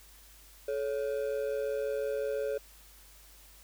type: ring-modulated tone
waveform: triangle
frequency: 494.8 Hz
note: B4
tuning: 3 cents sharp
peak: -25 dBFS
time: 0.68-2.58 s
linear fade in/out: 5 ms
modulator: 62.8 Hz
effects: added 50 Hz sine -57 dBFS peak until 3.63 s + white hiss -57 dBFS RMS until 3.63 s